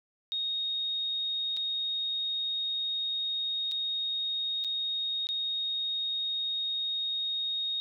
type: tone with dropouts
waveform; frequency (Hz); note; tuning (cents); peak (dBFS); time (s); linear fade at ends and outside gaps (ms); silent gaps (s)
sine; 3729; A#7; 0; -29; 0.32-7.8; 0; 1.566-1.571 / 3.714-3.719 / 4.64-4.646 / 5.27-5.289
effects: none